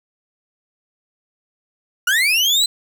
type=linear sweep; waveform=35% pulse; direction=up; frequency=1396.9 to 4082 Hz; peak=-12 dBFS; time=2.07-2.66 s; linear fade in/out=5 ms; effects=none